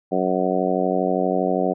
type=harmonic tone; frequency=92.5 Hz; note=F#2; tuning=in tune; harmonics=2 / 3 / 4 / 5 / 6 / 7 / 8; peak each=-26 / -26 / -26 / -26 / -26 / -26 / -26 dBFS; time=0.11-1.74 s; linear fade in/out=20 ms; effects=none